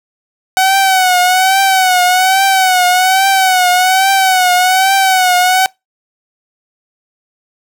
sawtooth tone with vibrato, 749 Hz, F#5, 21 cents sharp, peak -4 dBFS, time 0.57-5.66 s, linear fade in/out 0 ms, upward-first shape triangle, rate 1.2 Hz, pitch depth 79 cents each way, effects noise-tail reverb RT60 0.2 s tail -24 dB re dry

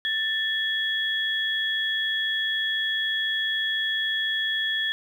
sine tone pair together, 1768 / 3338 Hz, A6 / G#7, +8 / +8 cents, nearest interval major seventh, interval 1100 cents, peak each -26 dBFS, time 0.05-4.92 s, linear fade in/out 0 ms, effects 9-bit

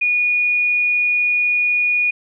sine tone, 2452 Hz, D#7, 26 cents flat, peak -14 dBFS, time 0.01-2.11 s, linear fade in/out 10 ms, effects none

